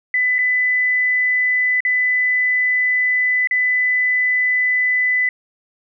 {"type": "tone with dropouts", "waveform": "sine", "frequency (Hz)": 2000, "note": "B6", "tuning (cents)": 21, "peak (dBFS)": -14, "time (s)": [0.14, 5.29], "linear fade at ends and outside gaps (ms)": 2, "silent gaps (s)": [[0.384, 0.388], [1.805, 1.85], [3.473, 3.51]], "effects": []}